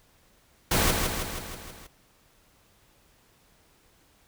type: noise with echo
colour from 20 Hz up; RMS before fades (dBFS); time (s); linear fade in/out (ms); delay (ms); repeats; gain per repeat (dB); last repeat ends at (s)
pink; -23; 0.71-0.91; 5; 160; 6; -4; 1.87
effects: pink hiss -62 dBFS RMS until 4.27 s